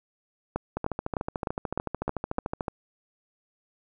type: two click trains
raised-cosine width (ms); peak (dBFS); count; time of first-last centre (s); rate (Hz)
1; -13 / -15; 7 / 27; 0.56-2.384 / 0.77-2.682; 3.29 / 13.6
effects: none